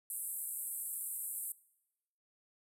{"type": "band-pass noise", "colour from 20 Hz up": "white", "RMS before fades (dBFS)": -41, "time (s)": [0.1, 1.52], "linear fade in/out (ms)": 2, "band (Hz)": [8000, 14000], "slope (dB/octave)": 96, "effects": ["noise-tail reverb RT60 0.9 s tail -21 dB re dry"]}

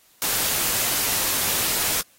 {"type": "noise", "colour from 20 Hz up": "white", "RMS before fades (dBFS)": -23, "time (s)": [0.22, 2.01], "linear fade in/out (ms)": 0, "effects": ["white hiss -57 dBFS RMS until 2.18 s", "AAC 48 kbps"]}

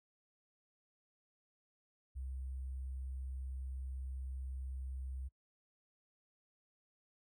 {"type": "tone with sample-and-hold", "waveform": "sine", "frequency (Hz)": 65.41, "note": "C2", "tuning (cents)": 0, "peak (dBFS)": -40, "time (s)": [2.15, 5.29], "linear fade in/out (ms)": 20, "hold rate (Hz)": 8820, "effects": ["noise-tail reverb RT60 0.1 s tail -26 dB re dry"]}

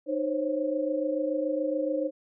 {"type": "tone cluster", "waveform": "sine", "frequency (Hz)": [306.8, 521, 548], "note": ["D#4", "C5", "C#5"], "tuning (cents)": [-24, -7, -20], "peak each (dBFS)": -30, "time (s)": [0.06, 2.11], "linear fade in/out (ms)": 50, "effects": []}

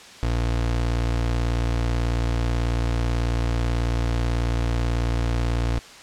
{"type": "tone", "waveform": "30% pulse", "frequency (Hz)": 58.27, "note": "A#1", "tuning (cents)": 0, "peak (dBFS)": -18, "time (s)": [0.23, 5.79], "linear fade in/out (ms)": 0, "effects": ["white hiss -43 dBFS RMS until 6.02 s", "low-pass 6000 Hz 12 dB/octave"]}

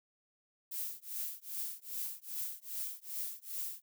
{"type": "noise with tremolo", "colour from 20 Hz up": "violet", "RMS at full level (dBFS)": -37, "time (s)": [0.71, 3.82], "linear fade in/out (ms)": 10, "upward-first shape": "triangle", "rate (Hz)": 2.5, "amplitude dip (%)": 100, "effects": []}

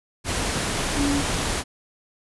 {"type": "tone in noise", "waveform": "sine", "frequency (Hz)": 283.7, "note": "C#4", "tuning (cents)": 40, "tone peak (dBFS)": -21, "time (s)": [0.95, 1.23], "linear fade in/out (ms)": 50, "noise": "pink", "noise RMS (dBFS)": -25, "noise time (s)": [0.24, 1.64], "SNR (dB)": 1, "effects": ["resampled to 24000 Hz"]}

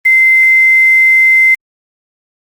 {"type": "tone with quantisation", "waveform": "sine", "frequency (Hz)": 2074, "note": "C7", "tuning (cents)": -16, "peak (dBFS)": -4, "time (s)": [0.05, 1.55], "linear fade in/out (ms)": 10, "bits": 5, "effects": ["Opus 24 kbps"]}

